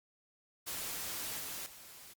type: noise with level steps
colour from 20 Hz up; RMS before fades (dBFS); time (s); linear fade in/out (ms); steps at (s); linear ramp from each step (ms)
white; -40 / -42 / -53; 0.66-2.14; 20; 1.39 / 1.66; 2
effects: Opus 48 kbps